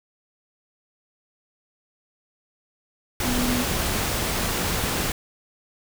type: tone in noise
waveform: sine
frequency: 246.9 Hz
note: B3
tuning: in tune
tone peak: -24 dBFS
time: 3.25-3.64 s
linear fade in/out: 2 ms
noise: pink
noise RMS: -25 dBFS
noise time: 3.2-5.12 s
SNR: -2 dB
effects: none